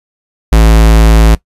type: tone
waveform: square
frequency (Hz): 55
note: A1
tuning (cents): 0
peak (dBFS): -3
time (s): 0.52-1.35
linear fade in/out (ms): 5
effects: noise-tail reverb RT60 0.1 s tail -19 dB re dry + resampled to 32000 Hz